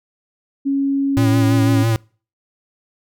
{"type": "tone", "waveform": "sine", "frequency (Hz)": 276.1, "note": "C#4", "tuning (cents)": -7, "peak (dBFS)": -15, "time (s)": [0.65, 1.84], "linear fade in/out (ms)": 20}
{"type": "tone with vibrato", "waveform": "square", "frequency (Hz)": 112.1, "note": "A2", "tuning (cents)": 33, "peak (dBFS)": -15, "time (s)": [1.17, 1.96], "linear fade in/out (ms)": 0, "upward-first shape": "sine", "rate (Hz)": 6, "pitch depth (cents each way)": 37}
{"effects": ["noise-tail reverb RT60 0.4 s tail -26 dB re dry"]}